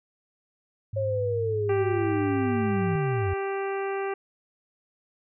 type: tone with vibrato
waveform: sine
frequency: 103.83 Hz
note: G#2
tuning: in tune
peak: -29 dBFS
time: 0.93-2.96 s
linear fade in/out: 5 ms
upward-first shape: sine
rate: 14 Hz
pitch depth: 29 cents each way
type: linear sweep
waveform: sine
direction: down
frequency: 549 to 83.9 Hz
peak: -25 dBFS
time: 0.96-3.34 s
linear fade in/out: 10 ms
type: harmonic tone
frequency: 392 Hz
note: G4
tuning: in tune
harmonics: 1 / 2 / 3 / 4 / 5 / 6 / 7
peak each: -28 / -34 / -38 / -40 / -42 / -44 / -45 dBFS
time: 1.69-4.14 s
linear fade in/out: 5 ms
effects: none